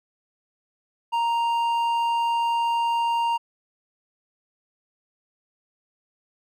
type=tone with hard clipping; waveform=sine; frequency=932.3 Hz; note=A#5; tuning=in tune; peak=-22 dBFS; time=1.12-3.38 s; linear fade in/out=20 ms; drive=6 dB; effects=none